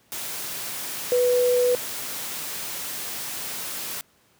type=tone in noise; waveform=sine; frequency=493.9 Hz; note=B4; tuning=in tune; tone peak=-17 dBFS; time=1.12-1.75 s; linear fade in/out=0 ms; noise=white; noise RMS=-32 dBFS; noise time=0.12-4.01 s; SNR=+12 dB; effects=pink hiss -61 dBFS RMS until 4.39 s + high-pass 100 Hz 12 dB/octave